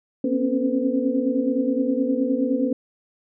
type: tone cluster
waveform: sine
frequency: 240.6 / 264.8 / 274.4 / 449.8 / 507 Hz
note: B3 / C4 / C#4 / A4 / B4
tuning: -45 / +21 / -17 / +38 / +45 cents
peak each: -26 / -24 / -24 / -32 / -26 dBFS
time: 0.24-2.73 s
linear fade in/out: 5 ms
effects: none